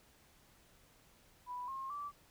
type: tone with pitch steps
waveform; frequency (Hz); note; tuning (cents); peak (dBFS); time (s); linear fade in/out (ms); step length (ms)
sine; 987.8 / 1071 / 1161.2; B5 / C6 / D6; 0 / +40 / -20; -40; 1.46-2.12; 50; 220
effects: pink hiss -66 dBFS RMS until 2.3 s